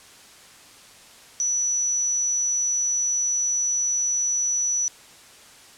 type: tone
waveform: sine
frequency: 5920 Hz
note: F#8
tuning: in tune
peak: -20 dBFS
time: 1.4-4.88 s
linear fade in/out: 0 ms
effects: white hiss -48 dBFS RMS until 5.77 s + low-pass 9000 Hz 12 dB/octave